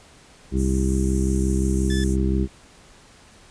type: harmonic tone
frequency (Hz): 65.7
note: C2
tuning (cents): +8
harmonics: 1 / 2 / 3 / 4 / 5 / 6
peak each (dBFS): -21 / -28 / -24 / -33 / -27 / -30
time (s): 0.51-2.48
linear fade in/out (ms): 50
type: high-pass noise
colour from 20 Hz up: white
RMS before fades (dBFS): -35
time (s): 0.56-2.17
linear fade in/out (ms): 50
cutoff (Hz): 5700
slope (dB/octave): 96
type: tone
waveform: 20% pulse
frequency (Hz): 1739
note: A6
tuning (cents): -21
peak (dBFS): -26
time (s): 1.9-2.04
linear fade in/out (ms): 2
effects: pink hiss -50 dBFS RMS until 3.5 s + resampled to 22050 Hz